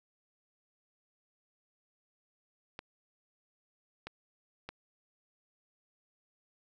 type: clicks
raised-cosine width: 0.3 ms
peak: -25 dBFS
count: 3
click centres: 2.791 / 4.07 / 4.69 s
effects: none